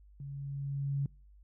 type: tone with level ramp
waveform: sine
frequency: 139.5 Hz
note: C#3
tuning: 11 cents sharp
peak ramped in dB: -40 to -28 dBFS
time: 0.2-1.06 s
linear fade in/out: 2 ms
effects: noise-tail reverb RT60 0.4 s tail -25 dB re dry + added 50 Hz sine -55 dBFS peak until 1.43 s